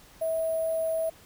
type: tone with sample-and-hold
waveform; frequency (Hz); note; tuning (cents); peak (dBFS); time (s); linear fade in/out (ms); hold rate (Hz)
sine; 647; E5; -32; -25; 0.21-1.1; 10; 11025
effects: pink hiss -54 dBFS RMS until 1.25 s